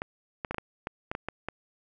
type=clicks; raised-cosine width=0.5 ms; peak=-17 dBFS; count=10; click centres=0.019 / 0.448 / 0.51 / 0.545 / 0.583 / 0.871 / 1.115 / 1.151 / 1.286 / 1.486 s; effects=none